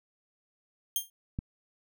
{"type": "tone with exponential decay", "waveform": "5% pulse", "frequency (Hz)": 3197, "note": "G7", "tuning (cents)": 33, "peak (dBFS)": -15, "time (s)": [0.96, 1.1], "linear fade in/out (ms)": 2, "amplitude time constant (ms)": 29}
{"type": "click", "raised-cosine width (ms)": 5, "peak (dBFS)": -20, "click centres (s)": 1.389}
{"effects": []}